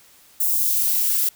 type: noise with high-pass filter sweep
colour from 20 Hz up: violet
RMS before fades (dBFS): -20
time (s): 0.4-1.29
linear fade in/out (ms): 5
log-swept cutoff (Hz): 7700 to 680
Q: 0.71
effects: white hiss -52 dBFS RMS until 1.35 s